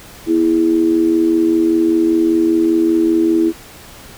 sine tone with amplitude modulation, 329.6 Hz, E4, in tune, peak -7 dBFS, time 0.26-3.53 s, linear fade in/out 50 ms, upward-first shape sine, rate 85.1 Hz, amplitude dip 70%, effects pink hiss -38 dBFS RMS until 4.17 s

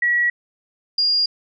sine tone pair in turn, 1925 / 4828 Hz, B6 / D8, -45 / +47 cents, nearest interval octave + major third, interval 1592 cents, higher second, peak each -15 dBFS, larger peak neither, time 0.02-0.3 / 0.98-1.26 s, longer neither, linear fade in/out 5 ms, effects none

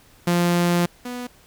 sawtooth tone pair in turn, 174.1 / 246.2 Hz, F3 / B3, -5 / -5 cents, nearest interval tritone, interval 600 cents, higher second, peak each -13 / -25 dBFS, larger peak first, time 0.27-0.86 / 1.05-1.27 s, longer first, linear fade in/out 5 ms, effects pink hiss -53 dBFS RMS until 1.46 s

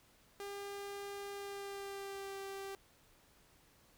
sawtooth tone with pitch glide, 401.2 to 391.6 Hz, G4 to G4, +40 to -2 cents, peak -39 dBFS, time 0.4-2.75 s, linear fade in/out 0 ms, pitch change -42 cents, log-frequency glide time 1.33-2.39 s, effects pink hiss -67 dBFS RMS until 3.97 s

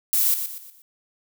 violet noise with echo, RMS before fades -20 dBFS, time 0.13-0.34 s, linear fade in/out 0 ms, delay 120 ms, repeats 4, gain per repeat -8 dB, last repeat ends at 0.82 s, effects none

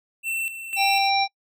square tone with tremolo, 2689 Hz, E7, 34 cents sharp, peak -25 dBFS, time 0.23-1.11 s, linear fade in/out 50 ms, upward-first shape square, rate 2 Hz, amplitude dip 65%
harmonic tone, 787 Hz, G5, 7 cents sharp, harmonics 1 / 3 / 5 / 7, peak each -20 / -25 / -27 / -28 dBFS, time 0.76-1.28 s, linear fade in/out 50 ms
effects noise-tail reverb RT60 0.1 s tail -26 dB re dry

